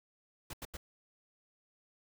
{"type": "noise bursts", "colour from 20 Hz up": "pink", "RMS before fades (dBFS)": -43, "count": 3, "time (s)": [0.5, 0.77], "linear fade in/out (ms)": 5, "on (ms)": 34, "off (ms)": 84, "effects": []}